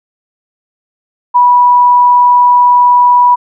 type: tone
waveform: sine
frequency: 979 Hz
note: B5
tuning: 15 cents flat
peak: -3 dBFS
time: 1.34-3.36 s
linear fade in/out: 20 ms
effects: none